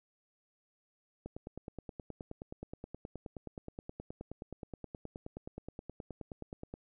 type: click train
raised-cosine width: 2 ms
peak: -29 dBFS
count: 53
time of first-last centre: 1.26-6.739 s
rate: 9.49 Hz
effects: none